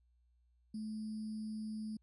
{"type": "tone with sample-and-hold", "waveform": "sine", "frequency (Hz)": 216.5, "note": "A3", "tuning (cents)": -28, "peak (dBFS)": -39, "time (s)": [0.74, 1.97], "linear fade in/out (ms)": 5, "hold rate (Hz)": 4900, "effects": ["added 60 Hz sine -69 dBFS peak until 2.02 s", "resampled to 24000 Hz"]}